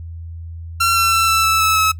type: tone with pitch steps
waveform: sawtooth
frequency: 1362 / 1350.3 / 1338.6 / 1327.1 / 1315.6 / 1304.3 / 1293 Hz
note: F6 / E6 / E6 / E6 / E6 / E6 / E6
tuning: -44 / +41 / +26 / +11 / -4 / -19 / -34 cents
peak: -9 dBFS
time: 0.8-1.92 s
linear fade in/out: 10 ms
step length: 160 ms
effects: noise-tail reverb RT60 0.1 s tail -20 dB re dry + added 83 Hz sine -28 dBFS peak until 1.99 s